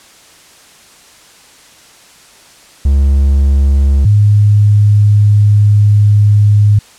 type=tone pair in turn; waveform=triangle / sine; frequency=69.3 / 103.83 Hz; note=C#2 / G#2; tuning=0 / 0 cents; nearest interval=perfect fifth; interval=700 cents; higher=second; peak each=-4 dBFS; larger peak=neither; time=2.85-4.05 / 4.05-6.79 s; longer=second; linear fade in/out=5 ms; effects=white hiss -41 dBFS RMS until 6.98 s + low-pass 9000 Hz 12 dB/octave